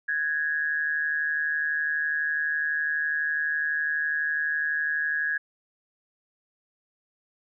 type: tone with amplitude modulation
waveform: sine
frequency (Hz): 1661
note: G#6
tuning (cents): 0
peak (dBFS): -21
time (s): 0.08-5.38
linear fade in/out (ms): 10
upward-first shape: sine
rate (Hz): 152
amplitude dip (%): 65
effects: none

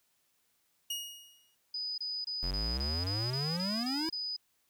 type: tone with exponential decay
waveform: sawtooth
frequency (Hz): 2875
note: F7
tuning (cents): +50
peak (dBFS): -29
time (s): 0.9-1.55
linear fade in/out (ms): 5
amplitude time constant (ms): 140
type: tone bursts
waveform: sine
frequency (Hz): 4978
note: D#8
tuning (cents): 0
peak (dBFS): -34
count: 10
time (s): 1.74-4.365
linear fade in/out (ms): 5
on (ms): 240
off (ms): 25
type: exponential sweep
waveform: square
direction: up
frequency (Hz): 42.65 to 331.9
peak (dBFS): -34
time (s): 2.43-4.09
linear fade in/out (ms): 0
effects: white hiss -74 dBFS RMS until 4.69 s

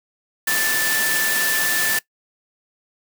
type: tone in noise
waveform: sine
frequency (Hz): 1760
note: A6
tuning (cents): 0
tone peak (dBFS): -21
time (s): 0.47-1.99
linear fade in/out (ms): 5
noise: white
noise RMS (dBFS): -22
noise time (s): 0.47-1.99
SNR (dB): -2
effects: noise-tail reverb RT60 0.1 s tail -20 dB re dry + high-pass 150 Hz 12 dB/octave

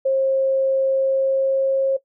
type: tone with pitch glide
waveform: sine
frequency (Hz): 535 to 538.4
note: C5 to C5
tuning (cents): +38 to +49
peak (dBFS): -15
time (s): 0.05-1.97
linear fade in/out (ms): 10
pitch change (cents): +11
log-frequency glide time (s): 0.87-1.79
effects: noise-tail reverb RT60 0.1 s tail -18 dB re dry

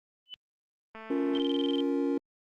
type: tone with exponential growth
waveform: sine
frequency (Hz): 3000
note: F#7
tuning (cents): +23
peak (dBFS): -33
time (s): 0.26-0.34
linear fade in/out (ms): 0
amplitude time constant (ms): 17
type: click train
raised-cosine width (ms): 0.5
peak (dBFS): -30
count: 98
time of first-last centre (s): 0.95-1.389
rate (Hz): 221
type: chord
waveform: triangle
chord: Bb minor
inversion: first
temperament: just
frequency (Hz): 279.7 / 349.6 / 466.2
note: Db4 / F4 / Bb4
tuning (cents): +16 / +2 / 0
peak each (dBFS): -26 / -31 / -31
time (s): 1.1-2.18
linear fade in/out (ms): 5
type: tone bursts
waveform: sine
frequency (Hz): 3136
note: G7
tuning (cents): 0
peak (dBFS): -34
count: 10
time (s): 1.35-1.805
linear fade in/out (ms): 0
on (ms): 23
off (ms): 25
effects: Opus 32 kbps

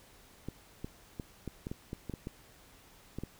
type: clicks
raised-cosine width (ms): 3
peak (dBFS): -25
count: 12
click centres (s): 0.486 / 0.845 / 1.198 / 1.477 / 1.669 / 1.715 / 1.931 / 2.097 / 2.138 / 2.271 / 3.186 / 3.236
effects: pink hiss -59 dBFS RMS until 3.39 s

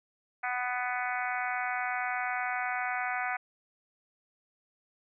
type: harmonic tone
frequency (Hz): 248.3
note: B3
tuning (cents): +9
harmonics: 3 / 4 / 5 / 6 / 7 / 8 / 9 / 10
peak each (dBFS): -34 / -42 / -39 / -36 / -41 / -39 / -39 / -46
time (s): 0.43-3.37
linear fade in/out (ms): 10
effects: none

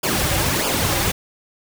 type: noise with flanger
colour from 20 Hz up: pink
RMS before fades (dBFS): -20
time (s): 0.03-1.12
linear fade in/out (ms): 10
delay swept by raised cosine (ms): 0.5 to 4.6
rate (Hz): 1.6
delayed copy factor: -0.8
effects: none

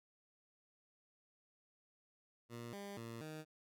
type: tone with pitch steps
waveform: 15% pulse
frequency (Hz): 118.2 / 200.8 / 115.4 / 155.5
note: A#2 / G3 / A#2 / D#3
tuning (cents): +24 / +42 / -17 / -1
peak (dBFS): -40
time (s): 2.49-3.45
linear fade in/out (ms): 50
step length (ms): 240
effects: none

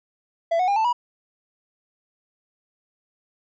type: tone with pitch steps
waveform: triangle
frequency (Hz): 669 / 733.8 / 804.8 / 882.8 / 968.2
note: E5 / F#5 / G5 / A5 / B5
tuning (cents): +25 / -15 / +45 / +5 / -35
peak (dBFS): -16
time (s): 0.51-0.93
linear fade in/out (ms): 10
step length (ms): 84
effects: resampled to 16000 Hz

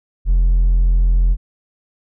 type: tone with hard clipping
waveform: sine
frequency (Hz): 42.98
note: F1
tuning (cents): -27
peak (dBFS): -11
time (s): 0.25-1.37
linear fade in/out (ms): 50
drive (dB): 2
effects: none

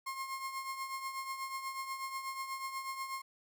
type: tone with tremolo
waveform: 35% pulse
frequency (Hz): 1070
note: C6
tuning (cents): +38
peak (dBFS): -34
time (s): 0.06-3.22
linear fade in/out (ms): 10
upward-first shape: triangle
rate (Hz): 8.2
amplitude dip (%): 65
effects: none

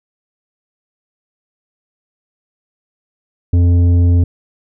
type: tone with tanh clipping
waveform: triangle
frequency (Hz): 87.31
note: F2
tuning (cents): 0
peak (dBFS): -9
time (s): 3.53-4.24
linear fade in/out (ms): 5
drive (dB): 13
effects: none

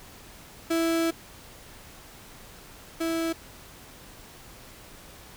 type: tone pair in turn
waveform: 35% pulse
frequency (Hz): 330 / 328.6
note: E4 / E4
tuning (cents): +2 / -5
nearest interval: unison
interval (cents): 7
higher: first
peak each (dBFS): -21 / -24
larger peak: first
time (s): 0.7-1.11 / 3-3.33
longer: first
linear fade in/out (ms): 10
effects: pink hiss -48 dBFS RMS until 5.36 s

